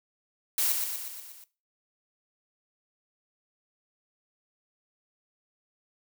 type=noise with echo; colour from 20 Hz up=blue; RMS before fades=-26 dBFS; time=0.58-0.72 s; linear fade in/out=2 ms; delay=120 ms; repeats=6; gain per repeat=-4 dB; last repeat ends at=1.44 s; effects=noise-tail reverb RT60 0.3 s tail -18 dB re dry